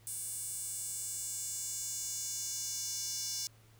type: tone with high-pass filter sweep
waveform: square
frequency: 320.1 Hz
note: D#4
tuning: 49 cents sharp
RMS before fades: -39 dBFS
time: 0.07-3.47 s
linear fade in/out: 0 ms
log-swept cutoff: 9000 to 5700 Hz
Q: 3.7
effects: added 111 Hz sine -60 dBFS peak until 3.79 s + pink hiss -65 dBFS RMS until 3.79 s

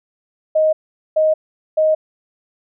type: tone bursts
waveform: sine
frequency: 625 Hz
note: D#5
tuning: 8 cents sharp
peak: -11 dBFS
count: 3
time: 0.55-1.95 s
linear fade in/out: 10 ms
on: 180 ms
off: 430 ms
effects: none

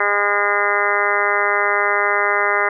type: harmonic tone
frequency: 203.9 Hz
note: G#3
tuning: 32 cents flat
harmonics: 2 / 3 / 4 / 5 / 6 / 7 / 8 / 9 / 10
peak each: -24 / -25 / -25 / -25 / -22 / -23 / -25 / -23 / -22 dBFS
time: 0-2.69 s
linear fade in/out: 5 ms
effects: none

